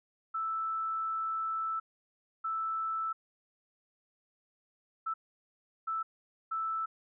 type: tone bursts at uneven times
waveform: sine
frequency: 1318.5 Hz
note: E6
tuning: in tune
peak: -31 dBFS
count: 5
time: 0.34-1.8 / 2.44-3.13 / 5.06-5.14 / 5.87-6.03 / 6.51-6.86 s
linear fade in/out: 10 ms
effects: none